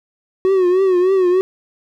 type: tone with vibrato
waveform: triangle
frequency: 371 Hz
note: F#4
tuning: 5 cents sharp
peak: -9 dBFS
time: 0.45-1.41 s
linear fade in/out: 0 ms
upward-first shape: triangle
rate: 3.3 Hz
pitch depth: 96 cents each way
effects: none

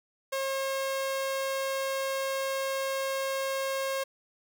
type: tone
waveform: sawtooth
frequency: 539 Hz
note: C#5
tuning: 49 cents flat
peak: -25 dBFS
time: 0.32-4.04 s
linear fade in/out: 10 ms
effects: none

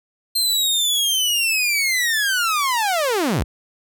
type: linear sweep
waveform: sawtooth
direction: down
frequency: 4186 to 40.2 Hz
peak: -14 dBFS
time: 0.35-3.44 s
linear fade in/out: 10 ms
effects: none

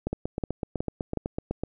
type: two click trains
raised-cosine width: 2 ms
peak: -15 / -14 dBFS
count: 13 / 4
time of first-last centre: 0.13-1.636 / 0.07-1.173 s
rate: 7.97 / 2.72 Hz
effects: none

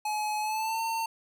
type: tone with pitch glide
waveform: square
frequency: 849 to 904.7 Hz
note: G#5 to A5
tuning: +38 to +48 cents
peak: -29 dBFS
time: 0.05-1.06 s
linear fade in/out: 5 ms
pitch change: +110 cents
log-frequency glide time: 0.4-0.81 s
effects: none

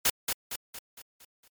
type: noise with echo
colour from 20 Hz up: white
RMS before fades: -23 dBFS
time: 0.05-0.1 s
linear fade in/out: 5 ms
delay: 230 ms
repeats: 6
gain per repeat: -6 dB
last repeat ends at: 1.48 s
effects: MP3 96 kbps

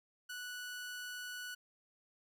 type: tone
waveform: sawtooth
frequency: 1477 Hz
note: F#6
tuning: 3 cents flat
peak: -39 dBFS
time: 0.29-1.55 s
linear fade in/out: 10 ms
effects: none

